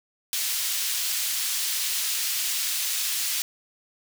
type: high-pass noise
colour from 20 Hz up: pink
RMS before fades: -27 dBFS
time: 0.33-3.42 s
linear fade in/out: 0 ms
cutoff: 3400 Hz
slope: 12 dB/octave
effects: none